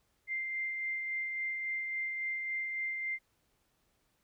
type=tone with tremolo; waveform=sine; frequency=2093 Hz; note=C7; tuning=in tune; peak=-32 dBFS; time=0.27-3.19 s; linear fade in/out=50 ms; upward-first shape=sine; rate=3.6 Hz; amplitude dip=30%; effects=pink hiss -75 dBFS RMS until 4.23 s